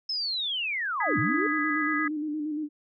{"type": "linear two-way sweep", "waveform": "sine", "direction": "down then up", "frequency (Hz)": [5270, 99.9, 446.2], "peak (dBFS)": -27, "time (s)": [0.09, 1.47], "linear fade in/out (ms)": 5, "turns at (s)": 1.19}
{"type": "chord", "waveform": "sine", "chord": "G# minor", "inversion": "second", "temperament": "just", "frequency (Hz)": [1245.9, 1661.2, 1993.5], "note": ["D#6", "G#6", "B6"], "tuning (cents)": [2, 0, 16], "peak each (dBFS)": -30, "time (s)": [1, 2.08], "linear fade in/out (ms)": 5}
{"type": "tone with vibrato", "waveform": "sine", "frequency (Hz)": 302.6, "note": "D#4", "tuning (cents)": -48, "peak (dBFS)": -28, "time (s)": [1.06, 2.69], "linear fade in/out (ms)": 50, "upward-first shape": "square", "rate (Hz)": 8.6, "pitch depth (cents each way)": 39}
{"effects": []}